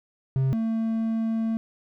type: tone pair in turn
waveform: triangle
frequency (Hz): 133.1 / 224.5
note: C3 / A3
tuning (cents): +30 / +35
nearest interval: major sixth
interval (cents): 905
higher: second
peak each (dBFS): -18 / -21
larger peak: first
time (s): 0.36-0.53 / 0.53-1.57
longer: second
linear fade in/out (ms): 0
effects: none